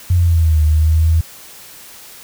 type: exponential two-way sweep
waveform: sine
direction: down then up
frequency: 90.1 to 76.4 to 81.9 Hz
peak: -9 dBFS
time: 0.1-1.21 s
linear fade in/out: 5 ms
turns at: 0.62 s
effects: white hiss -38 dBFS RMS until 2.23 s